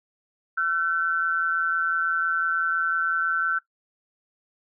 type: tone pair together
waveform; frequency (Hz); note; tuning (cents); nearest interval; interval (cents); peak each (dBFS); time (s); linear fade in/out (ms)
sine; 1355 / 1520.9; E6 / F#6; +47 / +47; major second; 200; -24; 0.57-3.59; 10
effects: noise-tail reverb RT60 0.1 s tail -18 dB re dry